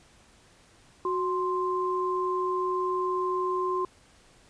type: tone pair together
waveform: sine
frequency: 368.3 / 1046.5 Hz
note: F#4 / C6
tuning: -8 / 0 cents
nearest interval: octave + tritone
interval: 1808 cents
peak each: -28 dBFS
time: 1.05-3.85 s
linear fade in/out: 2 ms
effects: pink hiss -58 dBFS RMS until 4.49 s + resampled to 22050 Hz